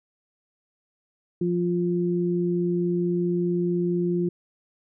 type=tone pair together; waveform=sine; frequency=175.1 / 350.6 Hz; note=F3 / F4; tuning=+5 / +7 cents; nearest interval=octave; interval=1202 cents; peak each=-24 / -24 dBFS; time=1.41-4.29 s; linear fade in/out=5 ms; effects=none